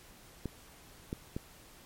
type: clicks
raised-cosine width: 3 ms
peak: -22 dBFS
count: 3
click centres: 0.457 / 1.129 / 1.365 s
effects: pink hiss -56 dBFS RMS until 1.85 s + MP3 64 kbps